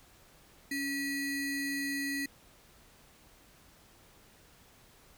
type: ring-modulated tone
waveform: square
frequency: 1108.7 Hz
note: C#6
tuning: in tune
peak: -30 dBFS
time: 0.71-2.26 s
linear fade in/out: 5 ms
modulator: 830 Hz
effects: pink hiss -60 dBFS RMS until 5.17 s